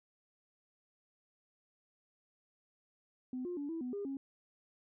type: tone with pitch steps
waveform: sine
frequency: 254.2 / 354.7 / 286.7 / 328.4 / 249.4 / 404.6 / 273 Hz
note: C4 / F4 / D4 / E4 / B3 / G#4 / C#4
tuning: -50 / +27 / -42 / -6 / +17 / -45 / -26 cents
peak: -36 dBFS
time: 3.33-4.17 s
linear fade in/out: 2 ms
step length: 120 ms
effects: tanh soft clip ceiling -32 dBFS